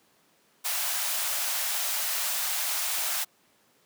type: high-pass noise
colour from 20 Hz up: white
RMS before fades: -29 dBFS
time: 0.64-3.25 s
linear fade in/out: 20 ms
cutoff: 590 Hz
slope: 48 dB/octave
effects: pink hiss -64 dBFS RMS until 3.85 s + high-pass 200 Hz 12 dB/octave

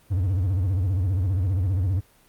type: tone with vibrato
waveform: triangle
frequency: 93 Hz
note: F#2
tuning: 9 cents sharp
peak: -18 dBFS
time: 0.1-2.01 s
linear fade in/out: 20 ms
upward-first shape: sine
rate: 15 Hz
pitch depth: 170 cents each way
effects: pink hiss -57 dBFS RMS until 2.28 s + Opus 32 kbps

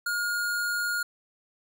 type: tone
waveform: square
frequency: 1427 Hz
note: F6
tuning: 37 cents sharp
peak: -27 dBFS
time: 0.06-1.03 s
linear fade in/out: 5 ms
effects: none

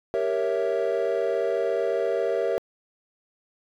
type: chord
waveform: triangle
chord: G diminished seventh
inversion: none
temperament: equal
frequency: 392 / 466.2 / 554.4 / 659.3 Hz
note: G4 / Bb4 / Db5 / Fb5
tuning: 0 / 0 / 0 / 0 cents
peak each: -26 / -24 / -26 / -26 dBFS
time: 0.14-2.58 s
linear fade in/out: 0 ms
effects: tanh soft clip ceiling -14 dBFS

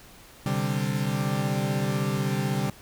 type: chord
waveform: 40% pulse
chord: C suspended second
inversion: none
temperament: equal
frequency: 130.81 / 146.83 / 196 Hz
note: C3 / D3 / G3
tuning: 0 / 0 / 0 cents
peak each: -28 dBFS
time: 0.46-2.7 s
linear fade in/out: 2 ms
effects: pink hiss -50 dBFS RMS until 2.81 s

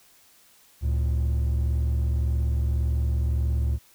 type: tone pair together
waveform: triangle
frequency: 71.3 / 113.09 Hz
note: C#2 / A2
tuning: +49 / +48 cents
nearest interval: minor sixth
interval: 799 cents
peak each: -19 / -26 dBFS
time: 0.81-3.79 s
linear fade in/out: 50 ms
effects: tanh soft clip ceiling -15 dBFS + white hiss -57 dBFS RMS until 3.94 s

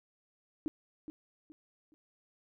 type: tone with echo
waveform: sine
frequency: 307 Hz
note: D#4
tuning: 23 cents flat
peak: -30 dBFS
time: 0.66-0.68 s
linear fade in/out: 0 ms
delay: 420 ms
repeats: 3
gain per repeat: -10 dB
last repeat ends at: 1.94 s
effects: none

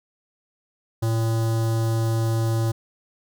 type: tone with notch filter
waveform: square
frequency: 113.1 Hz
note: A2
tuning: 48 cents sharp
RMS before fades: -22 dBFS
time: 1.02-2.72 s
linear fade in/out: 10 ms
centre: 2300 Hz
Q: 0.77
effects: none

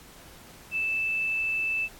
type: tone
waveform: sine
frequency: 2637 Hz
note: E7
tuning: in tune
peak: -25 dBFS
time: 0.71-1.89 s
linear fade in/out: 50 ms
effects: pink hiss -50 dBFS RMS until 1.99 s + AAC 64 kbps

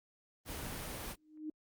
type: noise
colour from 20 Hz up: pink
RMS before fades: -42 dBFS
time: 0.45-1.16 s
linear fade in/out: 50 ms
type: tone with exponential growth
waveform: sine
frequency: 308.1 Hz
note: D#4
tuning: 17 cents flat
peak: -36 dBFS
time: 1.16-1.5 s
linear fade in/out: 5 ms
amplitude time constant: 73 ms
effects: Opus 24 kbps

